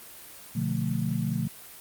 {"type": "chord", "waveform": "sine", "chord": "B half-diminished seventh", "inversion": "none", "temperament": "just", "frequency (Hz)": [123.47, 148.16, 177.8, 222.2], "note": ["B2", "D3", "F3", "A3"], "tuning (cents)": [0, 16, 31, 17], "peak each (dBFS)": -31, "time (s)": [0.55, 1.48], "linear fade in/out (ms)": 10, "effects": ["white hiss -46 dBFS RMS until 1.8 s", "Opus 32 kbps"]}